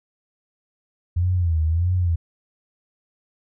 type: tone with vibrato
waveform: sine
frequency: 84.8 Hz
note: E2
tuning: 50 cents sharp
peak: -17 dBFS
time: 1.16-2.16 s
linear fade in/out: 10 ms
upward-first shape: sine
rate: 1.6 Hz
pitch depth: 130 cents each way
effects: none